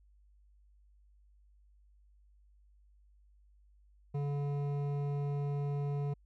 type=tone with hard clipping; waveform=triangle; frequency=143.1 Hz; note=D3; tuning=45 cents flat; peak=-34 dBFS; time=4.14-6.14 s; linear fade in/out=10 ms; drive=15 dB; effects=added 50 Hz sine -61 dBFS peak until 6.25 s